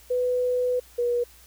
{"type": "tone pair in turn", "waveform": "sine", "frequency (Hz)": [497.4, 481.8], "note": ["B4", "B4"], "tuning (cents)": [12, -43], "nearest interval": "minor second", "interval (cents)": 55, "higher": "first", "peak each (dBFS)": -21, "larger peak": "neither", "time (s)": [[0.1, 0.8], [0.98, 1.24]], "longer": "first", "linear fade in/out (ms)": 10, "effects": ["added 60 Hz sine -54 dBFS peak until 1.46 s", "white hiss -53 dBFS RMS until 1.46 s"]}